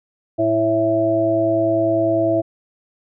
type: harmonic tone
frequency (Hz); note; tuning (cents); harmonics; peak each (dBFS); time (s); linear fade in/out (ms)
110; A2; 0; 1 / 3 / 5 / 6; -27 / -19 / -25 / -17; 0.38-2.42; 20
effects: none